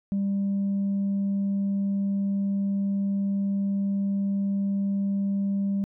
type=tone; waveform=sine; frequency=198 Hz; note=G3; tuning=18 cents sharp; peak=-21 dBFS; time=0.12-5.84 s; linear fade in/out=0 ms; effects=tanh soft clip ceiling -21 dBFS